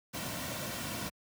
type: noise with comb filter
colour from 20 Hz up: pink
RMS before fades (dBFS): -38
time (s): 0.13-1.1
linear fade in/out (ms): 20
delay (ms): 2.4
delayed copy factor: -0.55
effects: high-pass 80 Hz 12 dB/octave